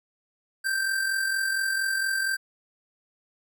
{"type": "tone with amplitude modulation", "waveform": "square", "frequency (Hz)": 1568, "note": "G6", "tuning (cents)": 0, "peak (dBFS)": -23, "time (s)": [0.64, 2.37], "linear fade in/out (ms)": 20, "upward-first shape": "sine", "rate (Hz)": 44.3, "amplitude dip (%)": 45, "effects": []}